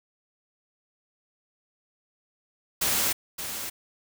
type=noise with echo; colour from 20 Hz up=white; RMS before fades=-25 dBFS; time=2.81-3.13 s; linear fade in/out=10 ms; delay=570 ms; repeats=1; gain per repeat=-9 dB; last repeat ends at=3.7 s; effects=none